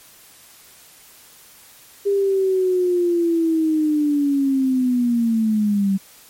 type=linear sweep; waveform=sine; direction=down; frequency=403.2 to 191.7 Hz; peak=-15 dBFS; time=2.05-5.98 s; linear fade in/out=20 ms; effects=white hiss -47 dBFS RMS until 6.29 s + MP3 64 kbps